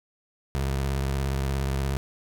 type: tone with vibrato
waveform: 25% pulse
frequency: 67.8 Hz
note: C#2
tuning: 38 cents flat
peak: -21 dBFS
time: 0.55-1.97 s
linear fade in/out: 0 ms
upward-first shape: triangle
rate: 17 Hz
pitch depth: 86 cents each way
effects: none